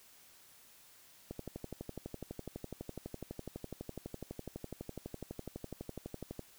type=click train; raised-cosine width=2 ms; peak=-28 dBFS; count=62; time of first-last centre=1.31-6.393 s; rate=12 Hz; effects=white hiss -61 dBFS RMS until 6.58 s